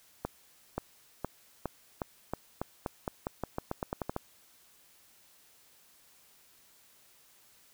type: accelerating click train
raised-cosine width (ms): 1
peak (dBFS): -18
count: 18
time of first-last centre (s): 0.25-4.164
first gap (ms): 530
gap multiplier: 0.88
effects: white hiss -62 dBFS RMS until 7.73 s